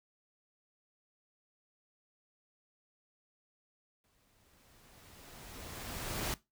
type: noise with exponential growth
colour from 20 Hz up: pink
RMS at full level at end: -35 dBFS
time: 4.04-6.34 s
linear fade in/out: 1 ms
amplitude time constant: 500 ms
effects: noise-tail reverb RT60 0.2 s tail -18 dB re dry